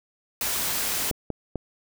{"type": "noise", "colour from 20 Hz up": "white", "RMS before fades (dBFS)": -27, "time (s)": [0.41, 1.11], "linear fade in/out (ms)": 2}
{"type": "clicks", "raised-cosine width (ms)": 2, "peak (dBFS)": -15, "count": 3, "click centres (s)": [1.112, 1.303, 1.557]}
{"effects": []}